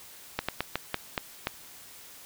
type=slowing click train; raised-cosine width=0.3 ms; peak=-11 dBFS; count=7; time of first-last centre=0.39-1.471 s; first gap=96 ms; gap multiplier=1.25; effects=white hiss -49 dBFS RMS until 2.25 s